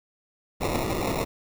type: noise with sample-and-hold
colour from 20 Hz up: violet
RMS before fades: -27 dBFS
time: 0.6-1.25 s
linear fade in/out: 20 ms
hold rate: 1575 Hz
effects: none